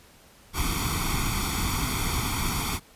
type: noise with comb filter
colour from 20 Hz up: pink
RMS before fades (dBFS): -27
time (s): 0.53-2.8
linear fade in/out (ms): 50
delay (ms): 0.88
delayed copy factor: +0.85
effects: pink hiss -54 dBFS RMS until 2.95 s + resampled to 32000 Hz